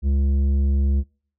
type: tone with tanh clipping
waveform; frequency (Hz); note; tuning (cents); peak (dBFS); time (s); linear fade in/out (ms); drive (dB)
sine; 69.3; C#2; 0; -18; 0.02-1.04; 50; 9
effects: noise-tail reverb RT60 0.5 s tail -25 dB re dry